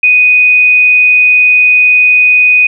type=tone; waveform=sine; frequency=2489 Hz; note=D#7; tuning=in tune; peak=-3 dBFS; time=0.03-2.67 s; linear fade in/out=5 ms; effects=none